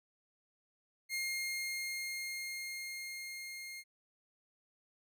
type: tone with level ramp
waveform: sawtooth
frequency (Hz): 2130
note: C7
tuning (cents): +30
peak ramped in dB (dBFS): -31 to -41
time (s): 1.09-3.84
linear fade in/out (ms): 50
effects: none